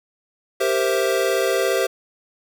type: chord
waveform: square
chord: C dominant seventh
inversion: second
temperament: equal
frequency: 392 / 466.2 / 523.3 / 659.3 Hz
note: G4 / Bb4 / C5 / E5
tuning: 0 / 0 / 0 / 0 cents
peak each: -23 / -26 / -23 / -26 dBFS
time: 0.6-1.87 s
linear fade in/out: 10 ms
effects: none